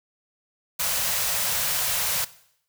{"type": "band-stop noise", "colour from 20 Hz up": "white", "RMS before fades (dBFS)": -25, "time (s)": [0.79, 2.25], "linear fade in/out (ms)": 10, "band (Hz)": [190, 470], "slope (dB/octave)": 48, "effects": ["noise-tail reverb RT60 0.7 s tail -18 dB re dry"]}